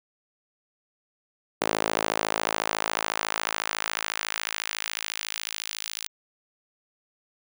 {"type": "tone with high-pass filter sweep", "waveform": "sawtooth", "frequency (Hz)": 54, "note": "A1", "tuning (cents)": -32, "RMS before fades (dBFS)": -30, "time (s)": [1.61, 6.08], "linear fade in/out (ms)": 10, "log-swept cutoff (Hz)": [450, 3800], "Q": 0.93, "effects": []}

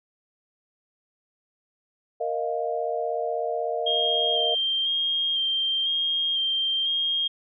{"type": "chord", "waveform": "sine", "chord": "Bb suspended fourth", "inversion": "none", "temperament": "equal", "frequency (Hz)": [466.2, 622.3, 698.5], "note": ["Bb4", "Eb5", "F5"], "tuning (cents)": [0, 0, 0], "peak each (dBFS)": -29, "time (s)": [2.2, 4.55], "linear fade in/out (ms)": 10}
{"type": "tone with vibrato", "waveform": "sine", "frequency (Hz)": 3200, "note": "G7", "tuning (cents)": 35, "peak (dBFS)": -22, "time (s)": [3.86, 7.28], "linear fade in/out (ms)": 10, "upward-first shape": "square", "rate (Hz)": 1, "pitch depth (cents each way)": 18}
{"effects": []}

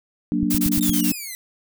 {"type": "chord", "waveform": "sine", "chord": "Gb augmented", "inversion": "none", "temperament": "equal", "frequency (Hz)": [185, 233.1, 293.7], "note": ["Gb3", "Bb3", "D4"], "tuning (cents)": [0, 0, 0], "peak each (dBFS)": [-24, -23, -22], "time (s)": [0.32, 1.12], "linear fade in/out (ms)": 0}
{"type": "click train", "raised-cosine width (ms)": 5, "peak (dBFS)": -14, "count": 5, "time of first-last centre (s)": [0.43, 0.894], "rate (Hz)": 8.62}
{"type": "noise bursts", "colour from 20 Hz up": "blue", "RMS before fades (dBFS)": -24, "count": 6, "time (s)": [0.5, 1.12], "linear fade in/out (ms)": 10, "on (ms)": 85, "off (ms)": 22}
{"type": "exponential sweep", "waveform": "5% pulse", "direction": "down", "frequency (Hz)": [3716, 1975.5], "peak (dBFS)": -21, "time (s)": [0.81, 1.35], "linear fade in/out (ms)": 0}
{"effects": []}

